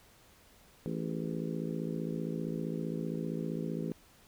harmonic tone with a mistuned harmonic, 55.3 Hz, A1, 9 cents sharp, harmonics 3 / 4 / 5 / 6 / 7 / 8 / 9, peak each -37 / -39 / -41 / -43 / -44 / -45 / -46 dBFS, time 0.86-3.92 s, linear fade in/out 0 ms, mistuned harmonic 8, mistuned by -80 cents, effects pink hiss -61 dBFS RMS until 4.27 s

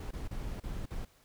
brown noise with dropouts, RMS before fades -38 dBFS, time 0-1.05 s, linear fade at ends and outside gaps 5 ms, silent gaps 0.11-0.133 / 0.277-0.309 / 0.601-0.636 / 0.858-0.905 s, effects pink hiss -65 dBFS RMS until 1.24 s

